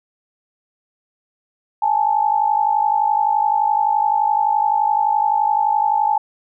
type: tone pair together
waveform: sine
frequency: 828.3 / 880 Hz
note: G#5 / A5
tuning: -5 / 0 cents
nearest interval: minor second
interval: 105 cents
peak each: -17 dBFS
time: 1.82-6.18 s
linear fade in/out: 5 ms
effects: none